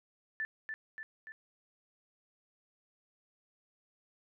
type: tone with echo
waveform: sine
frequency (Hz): 1760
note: A6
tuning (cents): 0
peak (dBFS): -33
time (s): 0.4-0.45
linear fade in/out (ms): 0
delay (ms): 290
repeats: 3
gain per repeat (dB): -4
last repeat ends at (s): 1.32
effects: none